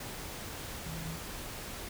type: tone in noise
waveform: sine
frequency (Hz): 162.6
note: E3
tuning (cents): -23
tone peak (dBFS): -39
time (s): 0.86-1.16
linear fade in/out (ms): 5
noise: pink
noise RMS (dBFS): -42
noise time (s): 0-1.89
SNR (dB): 0
effects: none